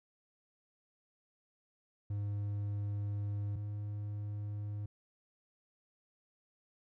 triangle tone pair in turn, 102.3 / 103.61 Hz, G#2 / G#2, -26 / -4 cents, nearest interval unison, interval 22 cents, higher second, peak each -32 / -35 dBFS, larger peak first, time 2.1-3.56 / 3.56-4.86 s, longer first, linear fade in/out 5 ms, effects none

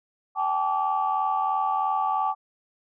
sine tone cluster, 776 / 859 / 1157 Hz, G5 / A5 / D6, -18 / -42 / -26 cents, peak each -26 dBFS, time 0.35-2.35 s, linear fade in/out 50 ms, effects tanh soft clip ceiling -13 dBFS

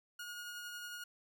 sawtooth tone with tremolo, 1437 Hz, F6, 49 cents sharp, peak -39 dBFS, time 0.19-1.04 s, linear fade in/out 5 ms, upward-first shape triangle, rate 11 Hz, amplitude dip 30%, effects none

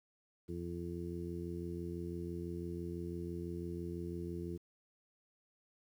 harmonic tone, 86 Hz, F2, 26 cents flat, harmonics 1 / 2 / 3 / 4 / 5, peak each -45 / -44 / -50 / -43 / -50 dBFS, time 0.48-4.58 s, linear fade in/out 20 ms, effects 11-bit

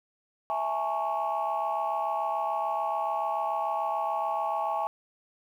sine chord, A major seventh, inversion second, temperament equal with one note detuned, 659.3 / 830.6 / 897.5 / 1108.7 Hz, E5 / G#5 / A5 / C#6, 0 / 0 / +34 / 0 cents, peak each -32 / -29 / -34 / -32 dBFS, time 0.5-4.87 s, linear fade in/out 0 ms, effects tanh soft clip ceiling -20 dBFS + 10-bit

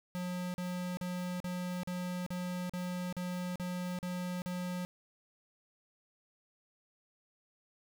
square tone bursts, 179.8 Hz, F#3, 49 cents flat, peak -36 dBFS, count 11, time 0.15-4.85 s, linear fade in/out 0 ms, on 390 ms, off 41 ms, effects none

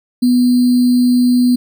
sine tone with sample-and-hold, 247.2 Hz, B3, 2 cents sharp, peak -8 dBFS, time 0.22-1.56 s, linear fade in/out 10 ms, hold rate 4410 Hz, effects none

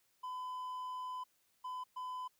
triangle tone bursts at uneven times, 1009 Hz, B5, 37 cents sharp, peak -38 dBFS, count 3, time 0.23-1.24 / 1.64-1.84 / 1.96-2.28 s, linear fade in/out 10 ms, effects white hiss -75 dBFS RMS until 2.39 s

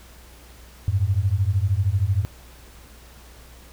sine beating tone pair, 91.2 / 104.2 Hz, F#2 / G#2, -24 / +6 cents, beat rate 13 Hz, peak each -21 dBFS, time 0.88-2.25 s, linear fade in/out 0 ms, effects added 60 Hz sine -46 dBFS peak until 3.72 s + pink hiss -49 dBFS RMS until 3.72 s

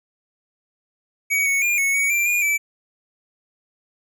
square tone with pitch steps, 2257 / 2217 / 2408 / 2204 / 2243 / 2361 / 2429 / 2315 Hz, C#7 / C#7 / D7 / C#7 / C#7 / D7 / D#7 / D7, +31 / 0 / +43 / -11 / +20 / +9 / -42 / -25 cents, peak -18 dBFS, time 1.3-2.58 s, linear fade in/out 20 ms, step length 160 ms, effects none

